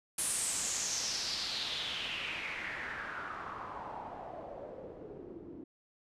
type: noise with low-pass filter sweep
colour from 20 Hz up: white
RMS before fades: -39 dBFS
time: 0.18-5.64 s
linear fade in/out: 5 ms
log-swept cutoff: 10000 to 300 Hz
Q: 4.4
effects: resampled to 32000 Hz